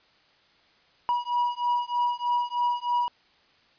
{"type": "beating tone pair", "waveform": "triangle", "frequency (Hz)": [966, 969.2], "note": ["B5", "B5"], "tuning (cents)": [-39, -33], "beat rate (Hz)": 3.2, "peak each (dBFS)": -25, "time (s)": [1.09, 3.08], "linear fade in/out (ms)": 0, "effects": ["white hiss -61 dBFS RMS until 3.78 s", "resampled to 11025 Hz"]}